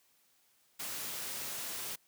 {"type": "noise", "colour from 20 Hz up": "white", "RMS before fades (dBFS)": -40, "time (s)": [0.79, 1.96], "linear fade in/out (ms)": 10, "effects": ["white hiss -70 dBFS RMS until 2.07 s", "high-pass 100 Hz 12 dB/octave"]}